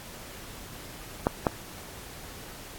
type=clicks; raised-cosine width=1 ms; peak=-7 dBFS; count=2; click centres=1.269 / 1.468 s; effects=pink hiss -44 dBFS RMS until 2.78 s + AAC 64 kbps